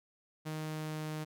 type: tone with pitch glide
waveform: sawtooth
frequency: 155.7 to 154.62 Hz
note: D#3 to D#3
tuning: +2 to -11 cents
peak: -33 dBFS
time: 0.45-1.25 s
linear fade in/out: 20 ms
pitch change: -13 cents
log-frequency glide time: 0.6-1.09 s
effects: none